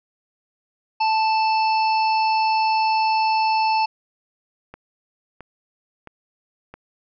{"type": "harmonic tone", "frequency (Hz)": 880, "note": "A5", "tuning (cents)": 0, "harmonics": [1, 3, 5, 6], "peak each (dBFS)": [-17, -27, -31, -33], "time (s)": [1, 3.86], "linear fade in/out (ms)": 10}
{"type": "click train", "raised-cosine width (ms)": 0.5, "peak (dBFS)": -23, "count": 4, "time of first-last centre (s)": [4.74, 6.74], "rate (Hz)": 1.5}
{"effects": []}